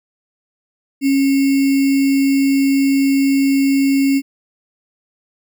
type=tone with sample-and-hold; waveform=sine; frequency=273.9 Hz; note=C#4; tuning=21 cents flat; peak=-11 dBFS; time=1.01-4.22 s; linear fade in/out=50 ms; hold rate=2450 Hz; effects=none